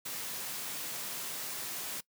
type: high-pass noise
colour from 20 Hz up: white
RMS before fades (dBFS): -39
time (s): 0.05-2.01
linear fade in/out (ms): 10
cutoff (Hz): 110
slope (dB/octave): 48
effects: noise-tail reverb RT60 0.1 s tail -22 dB re dry